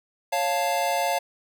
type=chord; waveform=square; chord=Db augmented; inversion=none; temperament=equal; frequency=554.4 / 698.5 / 880 Hz; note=Db5 / F5 / A5; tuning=0 / 0 / 0 cents; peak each=-29 / -26 / -28 dBFS; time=0.32-1.19 s; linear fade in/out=10 ms; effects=none